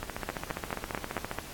two click trains, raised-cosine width 0.5 ms, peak -15 / -18 dBFS, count 6 / 20, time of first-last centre 0.29-1.386 / 0.03-1.314 s, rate 4.56 / 14.8 Hz, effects pink hiss -44 dBFS RMS until 1.53 s + AAC 64 kbps

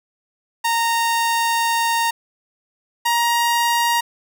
sawtooth tone pair in turn, 925 / 941.7 Hz, A#5 / A#5, -14 / +17 cents, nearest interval unison, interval 31 cents, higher second, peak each -13 / -12 dBFS, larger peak second, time 0.64-2.11 / 3.05-4.01 s, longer first, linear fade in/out 10 ms, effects none

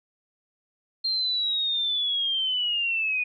sine linear sweep, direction down, 4200 to 2458 Hz, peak -23 dBFS, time 1.04-3.24 s, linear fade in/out 10 ms, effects none

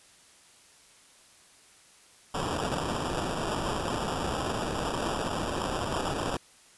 white noise with sample-and-hold, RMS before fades -31 dBFS, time 2.34-6.37 s, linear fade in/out 5 ms, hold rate 2100 Hz, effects white hiss -57 dBFS RMS until 6.77 s + resampled to 24000 Hz

